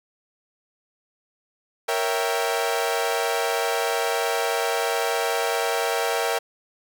sawtooth chord, A# diminished seventh, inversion none, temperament equal with one note detuned, 466.2 / 556.3 / 659.3 / 784 Hz, A#4 / C#5 / E5 / G5, 0 / +6 / 0 / 0 cents, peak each -22 / -26 / -24 / -24 dBFS, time 1.88-6.39 s, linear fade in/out 10 ms, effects none

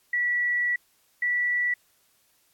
sine tone pair in turn, 1946 / 1954.9 Hz, B6 / B6, -26 / -18 cents, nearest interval unison, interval 8 cents, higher second, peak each -22 dBFS, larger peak neither, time 0.13-0.76 / 1.22-1.74 s, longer first, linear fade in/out 5 ms, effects white hiss -65 dBFS RMS until 2.53 s + AAC 64 kbps

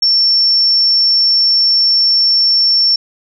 sine tone, 5430 Hz, F8, 50 cents flat, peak -8 dBFS, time 0.02-2.96 s, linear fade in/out 5 ms, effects none

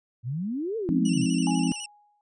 sine exponential two-way sweep, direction up then down, 111.5 to 466.2 to 111.5 Hz, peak -27 dBFS, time 0.23-1.27 s, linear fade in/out 50 ms, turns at 0.77 s
sine chord, F minor seventh, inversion none, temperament just, 174.61 / 209.5 / 261.9 / 314.3 Hz, F3 / Ab3 / C4 / Eb4, 0 / +15 / +2 / +18 cents, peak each -26 / -30 / -25 / -30 dBFS, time 0.89-1.72 s, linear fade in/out 0 ms
15% pulse tone with vibrato, 2817 Hz, F7, 14 cents sharp, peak -26 dBFS, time 1.05-1.86 s, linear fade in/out 5 ms, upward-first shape square, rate 12 Hz, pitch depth 65 cents each way
sine tone with exponential decay, 829 Hz, G#5, 3 cents flat, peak -28 dBFS, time 1.47-2.21 s, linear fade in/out 1 ms, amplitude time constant 160 ms
effects resampled to 22050 Hz

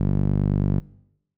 sawtooth tone with band-pass filter, 49.24 Hz, G1, 8 cents sharp, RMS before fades -21 dBFS, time 0-0.8 s, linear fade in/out 0 ms, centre 160 Hz, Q 1.4, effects noise-tail reverb RT60 0.8 s tail -22 dB re dry

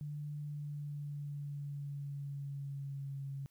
sine tone with pitch glide, 147.6 to 137.72 Hz, D3 to C#3, +9 to -11 cents, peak -39 dBFS, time 0.01-3.46 s, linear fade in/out 0 ms, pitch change -120 cents, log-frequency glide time 0.39-3.26 s, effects white hiss -75 dBFS RMS until 3.5 s

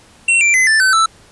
square tone with pitch steps, 2721 / 2355 / 2038 / 1764.4 / 1527.1 / 1321.8 Hz, F7 / D7 / C7 / A6 / G6 / E6, -46 / +4 / -46 / +4 / -46 / +4 cents, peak -10 dBFS, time 0.28-1.06 s, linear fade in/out 5 ms, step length 130 ms, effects pink hiss -46 dBFS RMS until 1.31 s + resampled to 24000 Hz

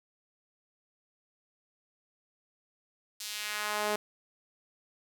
sawtooth tone with high-pass filter sweep, 210 Hz, G#3, 19 cents sharp, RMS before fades -34 dBFS, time 3.2-3.96 s, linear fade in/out 5 ms, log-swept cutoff 4900 to 460 Hz, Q 1.1, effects none

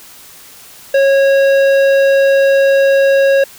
triangle tone with tanh clipping, 548 Hz, C#5, 20 cents flat, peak -9 dBFS, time 0.94-3.44 s, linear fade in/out 5 ms, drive 17 dB, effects white hiss -38 dBFS RMS until 3.58 s

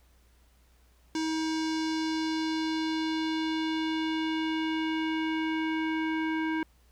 square tone with low-pass filter sweep, 318 Hz, D#4, 38 cents sharp, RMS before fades -30 dBFS, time 1.15-6.63 s, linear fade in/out 2 ms, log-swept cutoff 6000 to 2000 Hz, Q 2.1, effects added 60 Hz sine -60 dBFS peak until 6.91 s + pink hiss -67 dBFS RMS until 6.91 s

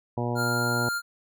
harmonic tone, 120.2 Hz, B2, 46 cents flat, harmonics 1 / 2 / 3 / 4 / 5 / 6 / 7 / 8, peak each -29 / -32 / -34 / -35 / -36 / -37 / -37 / -38 dBFS, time 0.17-0.89 s, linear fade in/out 5 ms
square tone, 1400 Hz, F6, 4 cents sharp, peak -27 dBFS, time 0.35-1.02 s, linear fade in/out 50 ms
effects none

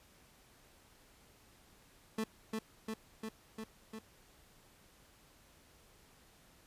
30% pulse tone with echo, 220 Hz, A3, in tune, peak -31 dBFS, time 2.18-2.24 s, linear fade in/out 5 ms, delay 350 ms, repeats 5, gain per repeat -2 dB, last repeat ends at 3.99 s, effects pink hiss -64 dBFS RMS until 6.66 s + resampled to 32000 Hz

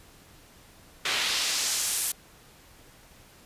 pink noise with band-pass filter sweep, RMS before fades -28 dBFS, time 1.05-2.12 s, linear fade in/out 5 ms, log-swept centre 2700 to 11000 Hz, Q 1.1, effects pink hiss -54 dBFS RMS until 3.45 s + resampled to 32000 Hz

